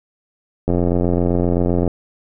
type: click train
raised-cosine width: 2 ms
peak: -5 dBFS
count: 106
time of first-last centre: 0.68-1.877 s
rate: 87.7 Hz
effects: none